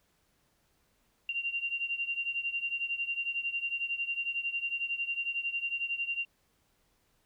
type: beating tone pair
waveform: sine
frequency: 2766 / 2777 Hz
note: F7 / F7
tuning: -17 / -10 cents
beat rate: 11 Hz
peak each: -33 / -36 dBFS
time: 1.29-6.25 s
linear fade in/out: 2 ms
effects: pink hiss -72 dBFS RMS until 7.25 s